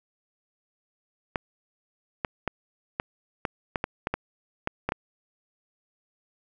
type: clicks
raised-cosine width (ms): 0.5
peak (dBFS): -11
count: 12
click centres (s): 1.358 / 2.248 / 2.477 / 2.999 / 3.452 / 3.758 / 3.841 / 4.071 / 4.14 / 4.674 / 4.89 / 4.921
effects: none